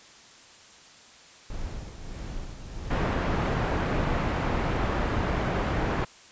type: noise with tremolo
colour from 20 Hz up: brown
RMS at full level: -34 dBFS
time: 1.5-3.73 s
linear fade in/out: 2 ms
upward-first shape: sine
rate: 1.6 Hz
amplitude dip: 55%
type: low-pass noise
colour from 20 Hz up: pink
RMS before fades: -27 dBFS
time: 2.9-6.05 s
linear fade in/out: 10 ms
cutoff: 1700 Hz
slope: 12 dB/octave
effects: white hiss -51 dBFS RMS until 6.31 s + resampled to 16000 Hz